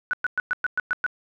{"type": "tone bursts", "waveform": "sine", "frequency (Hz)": 1480, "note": "F#6", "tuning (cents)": 0, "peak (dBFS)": -20, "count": 8, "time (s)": [0.11, 1.064], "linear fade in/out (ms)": 0, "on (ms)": 23, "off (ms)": 110, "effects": []}